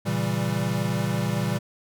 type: chord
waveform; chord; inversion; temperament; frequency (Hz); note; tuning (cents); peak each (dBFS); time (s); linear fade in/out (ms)
square; A# diminished seventh; none; equal with one note detuned; 116.54 / 137.55 / 164.81 / 196; A#2 / C#3 / E3 / G3; 0 / -13 / 0 / 0; -29 / -31 / -30 / -29; 0.05-1.59; 20
effects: none